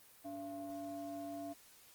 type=ring-modulated tone; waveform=triangle; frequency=196 Hz; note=G3; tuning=in tune; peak=-37 dBFS; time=0.24-1.54 s; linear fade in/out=20 ms; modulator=484 Hz; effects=white hiss -62 dBFS RMS until 1.94 s + Opus 24 kbps